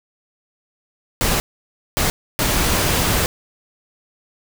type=noise bursts at uneven times; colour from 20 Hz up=pink; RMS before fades=-18 dBFS; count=3; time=1.21-1.4 / 1.97-2.1 / 2.39-3.26 s; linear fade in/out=0 ms; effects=none